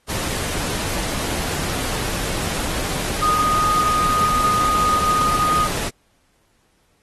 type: tone in noise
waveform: sine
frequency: 1238 Hz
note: D#6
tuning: 9 cents flat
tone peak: -16 dBFS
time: 3.21-5.68 s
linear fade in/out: 20 ms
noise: pink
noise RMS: -25 dBFS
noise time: 0.08-5.9 s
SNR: +6 dB
effects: pink hiss -63 dBFS RMS until 7.02 s + AAC 32 kbps